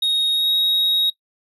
triangle tone with pitch glide, 3747 to 3782 Hz, A#7 to A#7, +8 to +24 cents, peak -15 dBFS, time 0.02-1.1 s, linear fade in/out 5 ms, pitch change +16 cents, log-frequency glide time 0.32-0.5 s, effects noise-tail reverb RT60 0.1 s tail -18 dB re dry

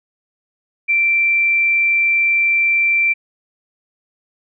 sine tone, 2349 Hz, D7, in tune, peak -12 dBFS, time 0.88-3.14 s, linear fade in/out 20 ms, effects none

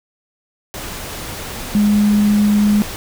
sine tone in noise, 207.7 Hz, G#3, in tune, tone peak -10 dBFS, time 1.75-2.82 s, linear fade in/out 0 ms, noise pink, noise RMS -28 dBFS, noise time 0.74-2.96 s, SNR +15 dB, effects none

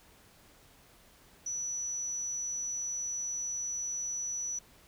sine tone, 5920 Hz, F#8, in tune, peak -33 dBFS, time 1.46-4.59 s, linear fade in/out 5 ms, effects pink hiss -60 dBFS RMS until 4.87 s

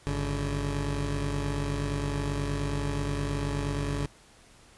20% pulse tone pair together, 50.31 / 142.3 Hz, G1 / C#3, +46 / +46 cents, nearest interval octave + tritone, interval 1800 cents, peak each -26 / -26 dBFS, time 0.07-4.06 s, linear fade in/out 0 ms, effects pink hiss -56 dBFS RMS until 4.77 s + resampled to 24000 Hz

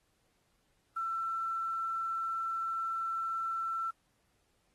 sine tone with quantisation, 1341 Hz, E6, 29 cents sharp, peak -32 dBFS, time 0.96-3.91 s, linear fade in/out 10 ms, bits 10, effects pink hiss -75 dBFS RMS until 4.74 s + AAC 32 kbps

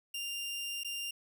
sawtooth tone with dropouts, 2794 Hz, F7, in tune, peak -33 dBFS, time 0.14-1.11 s, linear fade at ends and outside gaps 5 ms, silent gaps 0.835-0.846 s, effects none

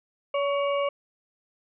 harmonic tone with a mistuned harmonic, 566 Hz, C#5, 36 cents sharp, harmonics 1 / 2 / 4 / 5, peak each -24 / -30 / -36 / -38 dBFS, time 0.34-0.89 s, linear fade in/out 5 ms, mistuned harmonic 2, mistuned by -20 cents, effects none

